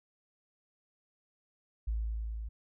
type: tone with level ramp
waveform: sine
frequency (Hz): 55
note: A1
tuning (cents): 0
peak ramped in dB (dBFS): -29 to -37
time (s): 1.87-2.49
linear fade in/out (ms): 10
effects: none